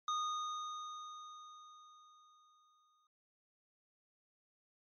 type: tone with exponential decay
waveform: square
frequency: 1234 Hz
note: D#6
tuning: 15 cents flat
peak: -34 dBFS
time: 0.08-3.07 s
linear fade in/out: 2 ms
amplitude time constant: 650 ms
effects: low-pass 9000 Hz 12 dB/octave + MP3 32 kbps